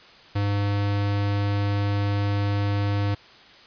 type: tone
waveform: square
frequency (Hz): 101.4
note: G#2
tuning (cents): -41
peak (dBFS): -22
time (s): 0.35-3.15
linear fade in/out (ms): 10
effects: white hiss -49 dBFS RMS until 3.66 s + resampled to 11025 Hz